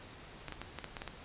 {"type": "clicks", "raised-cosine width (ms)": 0.3, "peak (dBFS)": -24, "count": 8, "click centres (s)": [0.483, 0.523, 0.616, 0.787, 0.843, 0.968, 1.019, 1.077], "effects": ["pink hiss -51 dBFS RMS until 1.24 s", "resampled to 8000 Hz"]}